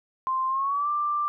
sine tone with pitch glide, 1046.5 to 1181.5 Hz, C6 to D6, 0 to +10 cents, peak -23 dBFS, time 0.27-1.28 s, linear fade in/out 0 ms, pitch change +210 cents, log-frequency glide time 0.48-0.89 s, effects none

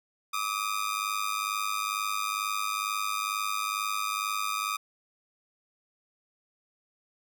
sawtooth ring-modulated tone, 1218 Hz, D#6, 37 cents flat, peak -22 dBFS, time 0.33-4.77 s, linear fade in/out 10 ms, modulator 51.1 Hz, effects none

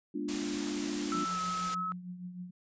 sine chord, G# diminished seventh, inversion none, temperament equal with one note detuned, 207.7 / 242.4 / 293.7 / 349.2 Hz, G#3 / B3 / D4 / F4, 0 / -32 / 0 / 0 cents, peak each -40 / -41 / -35 / -40 dBFS, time 0.14-1.25 s, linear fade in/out 10 ms
white noise, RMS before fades -39 dBFS, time 0.28-1.75 s, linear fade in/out 10 ms
sine tone with pitch glide, 1322 to 1288.8 Hz, E6 to E6, +5 to -39 cents, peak -32 dBFS, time 1.12-1.92 s, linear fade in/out 0 ms, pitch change -44 cents, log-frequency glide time 1.29-1.4 s
sine tone with tremolo, 179.6 Hz, F3, 49 cents sharp, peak -37 dBFS, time 1.14-2.51 s, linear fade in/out 10 ms, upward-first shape triangle, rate 6.5 Hz, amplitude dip 65%
effects resampled to 16000 Hz

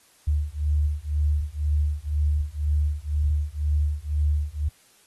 sine beating tone pair, 73.42 / 75.42 Hz, D2 / D2, 0 / +47 cents, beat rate 2 Hz, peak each -24 dBFS, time 0.27-4.69 s, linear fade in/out 10 ms, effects white hiss -58 dBFS RMS until 5.06 s + AAC 32 kbps

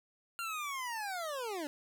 25% pulse linear sweep, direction down, 1396.9 to 277.5 Hz, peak -33 dBFS, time 0.39-1.67 s, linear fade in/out 0 ms, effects none

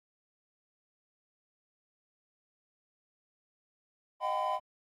triangle tone cluster, 620 / 724 / 781 / 1011 Hz, D#5 / F#5 / G5 / B5, -6 / -38 / -7 / +40 cents, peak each -34 / -35 / -34 / -30 dBFS, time 4.2-4.6 s, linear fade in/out 50 ms, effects Opus 24 kbps

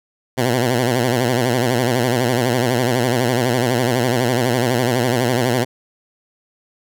10% pulse tone with vibrato, 123.1 Hz, B2, 5 cents flat, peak -7 dBFS, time 0.37-5.65 s, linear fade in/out 20 ms, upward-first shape sine, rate 12 Hz, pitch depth 110 cents each way, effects none

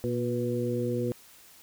harmonic tone with a mistuned harmonic, 120 Hz, B2, 49 cents flat, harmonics 1 / 2 / 3 / 4, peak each -32 / -32 / -32 / -32 dBFS, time 0.04-1.12 s, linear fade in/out 0 ms, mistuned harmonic 4, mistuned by +31 cents, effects white hiss -54 dBFS RMS until 1.62 s

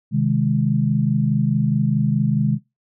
sine chord, Ab major, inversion first, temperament equal, 130.81 / 155.56 / 207.7 Hz, C3 / Eb3 / Ab3, 0 / 0 / 0 cents, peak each -20 dBFS, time 0.11-2.59 s, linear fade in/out 50 ms, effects noise-tail reverb RT60 0.2 s tail -19 dB re dry

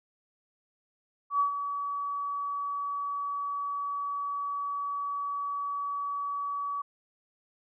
sine tone with ADSR envelope, 1139 Hz, C#6, 47 cents sharp, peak -21 dBFS, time 1.3-6.82 s, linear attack 98 ms, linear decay 110 ms, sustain -9 dB, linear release 8 ms, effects none

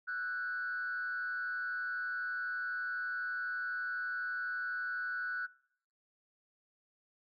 sine tone with frequency modulation, 1480 Hz, F#6, in tune, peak -34 dBFS, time 0.07-5.47 s, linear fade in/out 20 ms, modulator 132 Hz, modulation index 0.6, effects noise-tail reverb RT60 0.7 s tail -23 dB re dry + tanh soft clip ceiling -30 dBFS

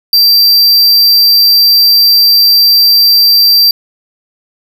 square tone, 4699 Hz, D8, in tune, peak -4 dBFS, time 0.13-3.71 s, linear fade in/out 2 ms, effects none

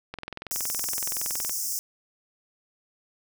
click train, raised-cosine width 0.3 ms, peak -19 dBFS, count 30, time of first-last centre 0.14-1.495 s, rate 21.4 Hz
pink high-pass noise, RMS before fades -30 dBFS, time 0.51-1.79 s, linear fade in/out 0 ms, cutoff 5200 Hz, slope 96 dB/octave
effects none

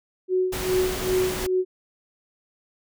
sine tone with tremolo, 370 Hz, F#4, in tune, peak -18 dBFS, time 0.28-1.65 s, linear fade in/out 50 ms, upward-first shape sine, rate 2.5 Hz, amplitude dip 85%
pink noise, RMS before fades -30 dBFS, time 0.52-1.47 s, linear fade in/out 10 ms
effects none

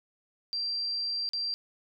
sine tone with dropouts, 4717 Hz, D8, 7 cents sharp, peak -29 dBFS, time 0.53-1.54 s, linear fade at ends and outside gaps 0 ms, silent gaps 1.29-1.334 s, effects none

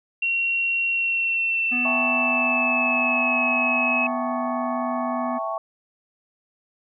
sine tone with pitch glide, 2738 to 2569 Hz, F7 to E7, -35 to -45 cents, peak -20 dBFS, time 0.22-4.07 s, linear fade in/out 5 ms, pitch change -110 cents, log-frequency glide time 0.89-3.4 s
harmonic tone, 246.9 Hz, B3, in tune, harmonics 1 / 3 / 5 / 7 / 9, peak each -27 / -37 / -41 / -44 / -46 dBFS, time 1.71-5.39 s, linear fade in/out 20 ms
sine chord, A dominant seventh, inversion second, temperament equal, 659.3 / 784 / 880 / 1108.7 Hz, E5 / G5 / A5 / C#6, 0 / 0 / 0 / 0 cents, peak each -28 / -33 / -34 / -29 dBFS, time 1.85-5.58 s, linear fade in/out 2 ms
effects none

